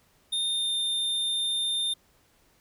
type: tone with pitch glide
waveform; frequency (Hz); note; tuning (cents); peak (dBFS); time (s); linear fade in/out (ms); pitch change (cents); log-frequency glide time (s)
square; 3642 to 3617; A#7 to A7; -41 to +47; -26; 0.32-1.94; 10; -12; 0.47-0.76
effects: pink hiss -64 dBFS RMS until 2.6 s